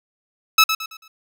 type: tone with echo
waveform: 15% pulse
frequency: 1300 Hz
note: E6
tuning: 24 cents flat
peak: -3 dBFS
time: 0.58-0.64 s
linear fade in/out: 5 ms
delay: 110 ms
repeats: 4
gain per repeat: -9 dB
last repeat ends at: 1.08 s
effects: none